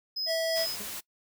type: tone with tremolo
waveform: triangle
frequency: 5070 Hz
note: D#8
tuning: 32 cents sharp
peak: -27 dBFS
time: 0.16-0.76 s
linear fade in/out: 10 ms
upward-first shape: sine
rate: 2.8 Hz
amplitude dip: 60%
type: tone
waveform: square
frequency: 653 Hz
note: E5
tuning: 17 cents flat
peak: -28 dBFS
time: 0.26-0.67 s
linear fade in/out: 50 ms
type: noise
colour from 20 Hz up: white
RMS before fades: -38 dBFS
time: 0.55-1.01 s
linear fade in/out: 20 ms
type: tone with exponential decay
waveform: 25% pulse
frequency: 207.7 Hz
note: G#3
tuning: in tune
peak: -36 dBFS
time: 0.8-0.95 s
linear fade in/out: 5 ms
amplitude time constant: 31 ms
effects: noise-tail reverb RT60 0.1 s tail -22 dB re dry